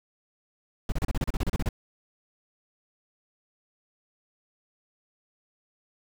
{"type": "noise bursts", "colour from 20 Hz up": "brown", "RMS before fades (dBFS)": -25, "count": 13, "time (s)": [0.89, 1.689], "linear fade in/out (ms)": 2, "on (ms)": 31, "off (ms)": 33, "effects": []}